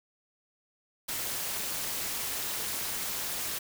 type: noise with amplitude modulation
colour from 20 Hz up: white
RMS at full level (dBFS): -31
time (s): 1.08-3.59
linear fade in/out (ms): 10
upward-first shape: sine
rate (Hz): 229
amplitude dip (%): 65
effects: none